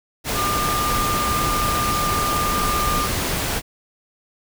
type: tone in noise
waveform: sine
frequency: 1200 Hz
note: D6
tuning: 37 cents sharp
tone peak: -21 dBFS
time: 0.34-3.09 s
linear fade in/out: 50 ms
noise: pink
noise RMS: -23 dBFS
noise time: 0.24-3.62 s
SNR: -1 dB
effects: none